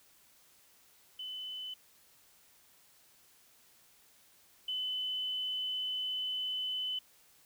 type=tone pair in turn; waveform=sine; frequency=3019 / 3019 Hz; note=F#7 / F#7; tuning=+34 / +34 cents; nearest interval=unison; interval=0 cents; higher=neither; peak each=-39 / -33 dBFS; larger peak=second; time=1.19-1.74 / 4.68-6.99 s; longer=second; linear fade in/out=5 ms; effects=white hiss -64 dBFS RMS until 7.45 s